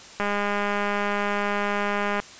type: click train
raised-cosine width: 0.5 ms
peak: -11 dBFS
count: 409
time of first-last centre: 0.2-2.2 s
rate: 204 Hz
effects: white hiss -44 dBFS RMS until 2.39 s + resampled to 16000 Hz